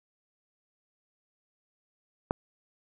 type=click; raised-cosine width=1 ms; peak=-12 dBFS; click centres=2.309 s; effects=none